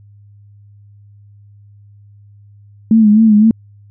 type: tone with vibrato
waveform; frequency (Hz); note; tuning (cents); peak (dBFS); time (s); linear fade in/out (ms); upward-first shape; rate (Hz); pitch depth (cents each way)
sine; 216.2; A3; -30; -5; 2.91-3.51; 2; sine; 3.9; 69
effects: added 102 Hz sine -40 dBFS peak until 3.9 s